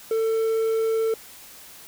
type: tone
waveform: triangle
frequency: 447 Hz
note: A4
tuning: 27 cents sharp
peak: -18 dBFS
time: 0.11-1.14 s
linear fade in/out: 2 ms
effects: white hiss -45 dBFS RMS until 1.87 s